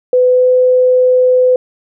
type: tone with pitch glide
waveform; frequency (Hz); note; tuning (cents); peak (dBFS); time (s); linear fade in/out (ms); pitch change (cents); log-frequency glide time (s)
sine; 502 to 505.5; B4 to B4; +28 to +40; -6; 0.13-1.56; 2; +12; 0.28-0.49
effects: none